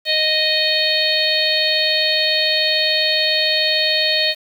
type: harmonic tone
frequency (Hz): 621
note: D#5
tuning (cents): -3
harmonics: 1 / 3 / 4 / 5 / 6 / 7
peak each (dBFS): -23 / -23 / -24 / -23 / -21 / -19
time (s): 0.05-4.35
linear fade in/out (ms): 50
effects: 7-bit